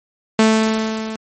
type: tone with level ramp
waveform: sawtooth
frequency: 220 Hz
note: A3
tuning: in tune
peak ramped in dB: -5 to -21 dBFS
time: 0.39-1.16 s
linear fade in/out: 2 ms
effects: MP3 32 kbps